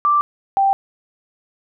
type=tone pair in turn; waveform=sine; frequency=1174.7 / 784 Hz; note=D6 / G5; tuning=0 / 0 cents; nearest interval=perfect fifth; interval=700 cents; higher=first; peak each=-12 dBFS; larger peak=neither; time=0.05-0.21 / 0.57-0.73 s; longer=neither; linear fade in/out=0 ms; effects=none